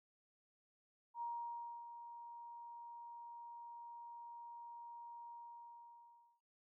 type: tone with ADSR envelope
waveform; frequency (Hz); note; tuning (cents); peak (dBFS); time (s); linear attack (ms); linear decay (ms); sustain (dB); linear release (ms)
sine; 942; A#5; +18; -40; 1.14-6.41; 76; 630; -10; 1100
effects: none